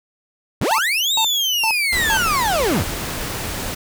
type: linear two-way sweep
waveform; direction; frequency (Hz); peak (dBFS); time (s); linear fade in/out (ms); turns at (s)
35% pulse; up then down; 52.7 to 3839 to 52.7; -15; 0.61-2.83; 5; 1.14
type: tone bursts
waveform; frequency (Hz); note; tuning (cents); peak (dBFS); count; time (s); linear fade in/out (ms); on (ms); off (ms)
square; 891; A5; +22; -19; 4; 0.71-2.172; 0; 73; 390
type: noise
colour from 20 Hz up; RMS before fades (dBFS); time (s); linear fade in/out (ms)
pink; -26; 1.92-3.75; 10
effects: none